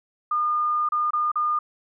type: tone with dropouts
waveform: sine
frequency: 1215 Hz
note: D#6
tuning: 42 cents flat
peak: -20 dBFS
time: 0.31-1.59 s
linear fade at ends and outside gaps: 5 ms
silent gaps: 0.889-0.92 / 1.107-1.133 / 1.317-1.356 s
effects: none